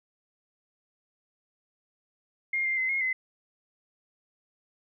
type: tone with pitch steps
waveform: sine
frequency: 2126 / 2102 / 2053 / 2151 / 2044 Hz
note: C7 / C7 / C7 / C7 / C7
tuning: +27 / +7 / -33 / +47 / -41 cents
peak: -25 dBFS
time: 2.53-3.13 s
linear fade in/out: 5 ms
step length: 120 ms
effects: none